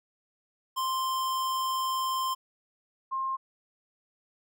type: tone pair in turn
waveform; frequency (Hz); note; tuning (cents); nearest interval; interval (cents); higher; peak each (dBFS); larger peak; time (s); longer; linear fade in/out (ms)
square / sine; 1046.5 / 1062.3; C6 / C6; 0 / +26; unison; 26; second; -28; neither; 0.76-2.35 / 3.11-3.37; first; 20
effects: none